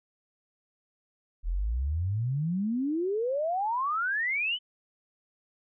sine exponential sweep, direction up, 38.77 to 3088 Hz, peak -26 dBFS, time 1.43-4.59 s, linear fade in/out 50 ms, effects none

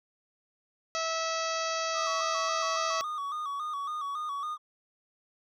harmonic tone, 651 Hz, E5, 22 cents flat, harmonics 1 / 2 / 3 / 4 / 5 / 6 / 7 / 8 / 9 / 10, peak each -34 / -33 / -40 / -40 / -43 / -43 / -40 / -43 / -41 / -46 dBFS, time 0.95-3.01 s, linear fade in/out 0 ms
triangle tone with vibrato, 1174.7 Hz, D6, in tune, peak -30 dBFS, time 1.93-4.58 s, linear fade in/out 50 ms, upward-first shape square, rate 3.6 Hz, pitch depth 73 cents each way
effects none

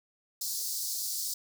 pink high-pass noise, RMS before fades -34 dBFS, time 0.41-1.34 s, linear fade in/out 5 ms, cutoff 4400 Hz, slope 48 dB/octave, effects none

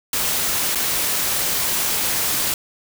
white noise with dropouts, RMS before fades -21 dBFS, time 0.13-2.54 s, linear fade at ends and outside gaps 2 ms, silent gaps 0.749-0.755 s, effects none

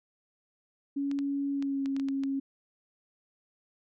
sine tone with pitch glide, 280 to 273 Hz, C#4 to C#4, +18 to -26 cents, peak -28 dBFS, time 0.96-2.4 s, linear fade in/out 10 ms, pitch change -44 cents, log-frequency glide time 1.52-1.86 s
clicks, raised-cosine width 0.2 ms, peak -27 dBFS, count 8, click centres 1.114 / 1.189 / 1.625 / 1.859 / 1.965 / 1.998 / 2.086 / 2.236 s
effects none

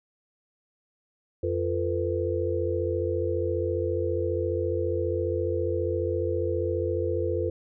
sine tone cluster, 88.6 / 347.6 / 446.3 / 501 Hz, F2 / F4 / A4 / B4, +25 / -8 / +25 / +25 cents, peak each -30 dBFS, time 1.43-7.5 s, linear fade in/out 5 ms, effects none

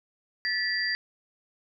sine tone cluster, 1755 / 1943 / 4736 Hz, A6 / B6 / D8, -5 / -29 / +14 cents, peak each -30 dBFS, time 0.45-0.95 s, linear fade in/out 0 ms, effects none

